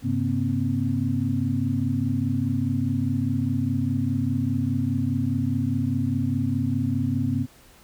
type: tone cluster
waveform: sine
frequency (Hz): 100.1 / 135.1 / 239.2 / 264.1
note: G2 / C#3 / A#3 / C4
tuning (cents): +37 / -44 / +45 / +16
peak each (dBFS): -27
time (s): 0.02-7.47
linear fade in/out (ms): 50
effects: pink hiss -53 dBFS RMS until 7.83 s